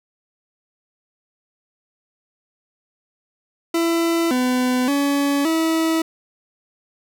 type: tone with pitch steps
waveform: 40% pulse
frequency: 334.3 / 251.8 / 282.7 / 324 Hz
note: E4 / B3 / C#4 / E4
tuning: +24 / +34 / +34 / -30 cents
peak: -16 dBFS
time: 3.74-6.02 s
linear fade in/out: 5 ms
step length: 570 ms
effects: none